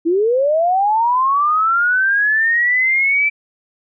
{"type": "linear sweep", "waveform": "sine", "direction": "up", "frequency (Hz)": [317.3, 2336], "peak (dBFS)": -12, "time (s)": [0.05, 3.3], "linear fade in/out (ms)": 20, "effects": []}